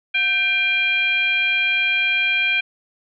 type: tone with frequency modulation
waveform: sine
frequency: 2392 Hz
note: D7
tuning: 31 cents sharp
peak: -16 dBFS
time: 0.14-2.61 s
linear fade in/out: 10 ms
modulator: 837 Hz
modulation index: 0.74
effects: none